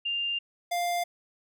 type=tone pair in turn; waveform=sine / square; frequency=2797 / 699.2 Hz; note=F7 / F5; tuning=+2 / +2 cents; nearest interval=2 octaves; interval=2400 cents; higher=first; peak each=-27 dBFS; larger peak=neither; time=0.05-0.39 / 0.71-1.04 s; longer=first; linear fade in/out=10 ms; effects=none